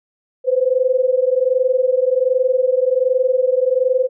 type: tone pair together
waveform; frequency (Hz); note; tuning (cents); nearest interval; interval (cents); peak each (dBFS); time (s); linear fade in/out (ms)
sine; 502 / 523.3; B4 / C5; +28 / 0; minor second; 72; -16; 0.44-4.09; 50
effects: none